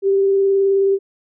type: tone with vibrato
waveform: sine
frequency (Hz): 392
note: G4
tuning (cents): 0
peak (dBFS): -12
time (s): 0.02-0.99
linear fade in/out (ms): 50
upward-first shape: triangle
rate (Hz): 19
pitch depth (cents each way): 17
effects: none